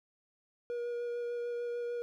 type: tone with vibrato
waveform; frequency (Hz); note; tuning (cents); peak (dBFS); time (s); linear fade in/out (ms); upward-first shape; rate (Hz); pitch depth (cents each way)
triangle; 478.3; A#4; +44; -32; 0.7-2.02; 0; sine; 6.7; 10
effects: none